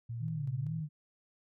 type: tone with tremolo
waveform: sine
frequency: 116.54 Hz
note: A#2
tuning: in tune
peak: -36 dBFS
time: 0.09-0.81 s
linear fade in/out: 10 ms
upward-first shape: square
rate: 2.6 Hz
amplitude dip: 35%
type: tone with vibrato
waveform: sine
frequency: 146.83 Hz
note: D3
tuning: in tune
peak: -34 dBFS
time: 0.19-0.89 s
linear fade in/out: 50 ms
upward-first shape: sine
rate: 2.2 Hz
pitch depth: 160 cents each way
effects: none